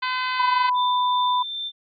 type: harmonic tone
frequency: 509 Hz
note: C5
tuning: 48 cents flat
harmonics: 2 / 3 / 4 / 5 / 6 / 7 / 8 / 9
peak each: -25 / -29 / -31 / -33 / -35 / -36 / -37 / -38 dBFS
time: 0.02-0.7 s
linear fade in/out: 10 ms
type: tone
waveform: sine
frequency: 994 Hz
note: B5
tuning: 11 cents sharp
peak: -18 dBFS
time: 0.39-1.43 s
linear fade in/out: 10 ms
type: tone with tremolo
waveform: sine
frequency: 3567 Hz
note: A7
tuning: 23 cents sharp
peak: -26 dBFS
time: 0.74-1.72 s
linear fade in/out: 50 ms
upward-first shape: sine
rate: 2.5 Hz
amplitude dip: 25%
effects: MP3 96 kbps